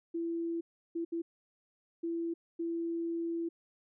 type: tone bursts at uneven times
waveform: sine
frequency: 335 Hz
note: E4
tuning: 28 cents sharp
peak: -32 dBFS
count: 5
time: 0.14-0.61 / 0.95-1.05 / 1.12-1.22 / 2.03-2.34 / 2.59-3.49 s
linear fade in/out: 10 ms
effects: none